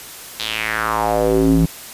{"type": "tone with band-pass filter sweep", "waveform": "square", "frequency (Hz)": 55, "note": "A1", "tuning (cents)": 0, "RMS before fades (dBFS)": -17, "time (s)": [0.39, 1.66], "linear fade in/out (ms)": 10, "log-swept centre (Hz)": [4000, 190], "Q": 3.5, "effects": ["white hiss -35 dBFS RMS until 1.93 s", "resampled to 32000 Hz"]}